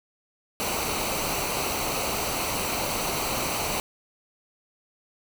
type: noise with comb filter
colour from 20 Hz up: pink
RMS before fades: -28 dBFS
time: 0.6-3.8 s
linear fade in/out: 0 ms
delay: 0.58 ms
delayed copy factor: -0.6
effects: none